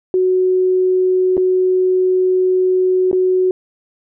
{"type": "tone with dropouts", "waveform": "sine", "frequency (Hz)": 370, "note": "F#4", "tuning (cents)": 0, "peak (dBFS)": -11, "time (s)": [0.14, 3.51], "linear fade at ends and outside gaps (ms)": 1, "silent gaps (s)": [[1.369, 1.377], [3.114, 3.129]], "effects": []}